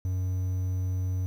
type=tone; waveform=triangle; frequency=92.5 Hz; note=F#2; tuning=in tune; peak=-24 dBFS; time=0.05-1.26 s; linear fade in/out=0 ms; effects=9-bit